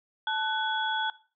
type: tone cluster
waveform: sine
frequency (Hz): 876 / 1494 / 3366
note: A5 / F#6 / G#7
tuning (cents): -8 / +16 / +23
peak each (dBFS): -30 / -30 / -32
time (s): 0.27-1.1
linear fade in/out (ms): 2
effects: noise-tail reverb RT60 0.4 s tail -19 dB re dry